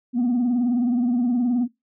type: tone with vibrato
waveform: sine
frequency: 243.4 Hz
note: B3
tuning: 25 cents flat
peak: -16 dBFS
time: 0.13-1.68 s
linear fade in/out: 50 ms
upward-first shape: triangle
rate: 19 Hz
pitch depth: 99 cents each way
effects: noise-tail reverb RT60 0.2 s tail -23 dB re dry + tanh soft clip ceiling -16 dBFS